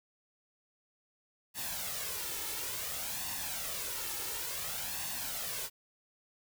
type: noise with flanger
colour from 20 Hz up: white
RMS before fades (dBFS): -38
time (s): 1.54-5.7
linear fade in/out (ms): 50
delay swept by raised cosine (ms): 1.1 to 2.3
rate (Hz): 0.57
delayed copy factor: +0.6
effects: none